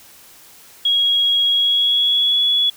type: tone with pitch glide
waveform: sine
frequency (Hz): 3305 to 3388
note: G#7 to G#7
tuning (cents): -9 to +34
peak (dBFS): -13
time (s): 0.85-2.7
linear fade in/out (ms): 5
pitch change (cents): +43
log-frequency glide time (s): 1.5-2.41
effects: white hiss -45 dBFS RMS until 2.76 s